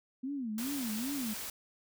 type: tone with vibrato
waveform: sine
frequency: 246.9 Hz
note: B3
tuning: in tune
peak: -34 dBFS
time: 0.23-1.34 s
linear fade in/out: 10 ms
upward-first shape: sine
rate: 2.5 Hz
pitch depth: 260 cents each way
type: noise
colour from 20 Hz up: white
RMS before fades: -41 dBFS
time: 0.58-1.5 s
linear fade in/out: 2 ms
effects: none